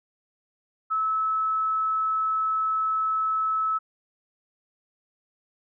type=tone; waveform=sine; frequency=1300 Hz; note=E6; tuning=24 cents flat; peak=-22 dBFS; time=0.9-3.79 s; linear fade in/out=20 ms; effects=none